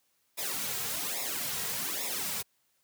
white noise with flanger, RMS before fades -34 dBFS, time 0.37-2.43 s, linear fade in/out 20 ms, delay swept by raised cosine 0.65 to 3.45 ms, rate 1.2 Hz, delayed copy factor -0.9, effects white hiss -73 dBFS RMS until 2.83 s + high-pass 60 Hz 12 dB/octave

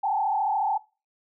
sine tone with frequency modulation, 826 Hz, G#5, 10 cents flat, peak -22 dBFS, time 0.03-0.78 s, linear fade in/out 10 ms, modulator 34 Hz, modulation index 1.8, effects noise-tail reverb RT60 0.3 s tail -21 dB re dry

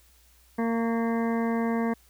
harmonic tone with a mistuned harmonic, 230 Hz, A#3, 23 cents flat, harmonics 1 / 2 / 3 / 4 / 5 / 7 / 8 / 9, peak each -25 / -31 / -35 / -37 / -39 / -42 / -43 / -44 dBFS, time 0.58-1.94 s, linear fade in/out 10 ms, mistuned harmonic 5, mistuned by -27 cents, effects added 60 Hz sine -59 dBFS peak until 2.09 s + white hiss -61 dBFS RMS until 2.09 s

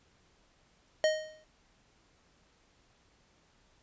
square tone with exponential decay, 622.3 Hz, D#5, in tune, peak -22 dBFS, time 1.04-1.44 s, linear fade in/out 1 ms, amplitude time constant 85 ms, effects pink hiss -67 dBFS RMS until 3.82 s + resampled to 16000 Hz

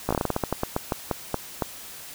slowing click train, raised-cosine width 1 ms, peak -9 dBFS, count 17, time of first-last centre 0.09-1.622 s, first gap 16 ms, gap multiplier 1.21, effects white hiss -41 dBFS RMS until 2.14 s

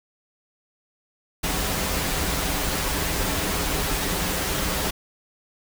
pink noise with comb filter, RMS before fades -25 dBFS, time 1.43-4.91 s, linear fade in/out 10 ms, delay 8.6 ms, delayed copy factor -0.6, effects none

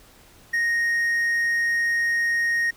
triangle tone, 1864.7 Hz, A#6, in tune, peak -18 dBFS, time 0.53-2.71 s, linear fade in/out 10 ms, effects pink hiss -52 dBFS RMS until 2.76 s

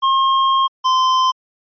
square tone pair in turn, 1071 / 1035.7 Hz, C6 / C6, +40 / -18 cents, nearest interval minor second, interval 58 cents, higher first, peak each -13 dBFS, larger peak neither, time 0.02-0.68 / 0.84-1.32 s, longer first, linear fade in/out 20 ms, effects resampled to 11025 Hz

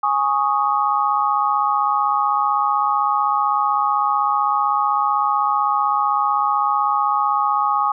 sine chord, Ab suspended fourth, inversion none, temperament equal, 830.6 / 1108.7 / 1244.5 Hz, Ab5 / Db6 / Eb6, 0 / 0 / 0 cents, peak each -20 dBFS, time 0.03-7.92 s, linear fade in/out 5 ms, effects none

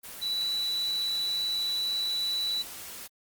sine tone in noise, 3951 Hz, B7, in tune, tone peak -27 dBFS, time 0.21-2.63 s, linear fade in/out 20 ms, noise white, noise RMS -42 dBFS, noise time 0.03-3.08 s, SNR +12 dB, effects Opus 24 kbps

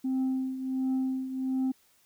sine tone with tremolo, 261.6 Hz, C4, in tune, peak -22 dBFS, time 0.04-1.72 s, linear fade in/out 10 ms, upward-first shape triangle, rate 1.4 Hz, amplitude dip 75%, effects tanh soft clip ceiling -24 dBFS + white hiss -65 dBFS RMS until 2.05 s

